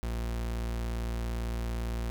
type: tone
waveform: 40% pulse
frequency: 57.7 Hz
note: A#1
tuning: 17 cents flat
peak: -30 dBFS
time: 0.03-2.1 s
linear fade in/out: 0 ms
effects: none